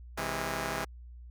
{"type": "chord", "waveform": "5% pulse", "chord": "C augmented", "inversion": "none", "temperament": "just", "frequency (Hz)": [130.81, 163.52, 204.4], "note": ["C3", "E3", "G#3"], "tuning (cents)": [0, -14, -27], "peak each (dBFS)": -26, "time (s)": [0.17, 0.85], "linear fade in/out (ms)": 10, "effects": ["added 60 Hz sine -45 dBFS peak until 1.3 s"]}